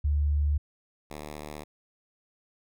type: tone pair in turn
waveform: sine / 5% pulse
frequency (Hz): 73.2 / 75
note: D2 / D2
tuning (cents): -5 / +37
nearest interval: unison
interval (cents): 42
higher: second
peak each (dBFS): -22 / -27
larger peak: first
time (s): 0.04-0.58 / 1.1-1.64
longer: neither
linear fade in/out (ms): 10
effects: none